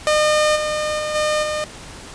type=tone with level steps; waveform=sawtooth; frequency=608 Hz; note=D#5; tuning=40 cents flat; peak=-10 / -16 / -18 / -13 / -17 dBFS; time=0.07-1.64 s; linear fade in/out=0 ms; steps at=0.55 / 0.98 / 1.14 / 1.42 s; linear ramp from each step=20 ms; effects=pink hiss -37 dBFS RMS until 2.14 s + resampled to 22050 Hz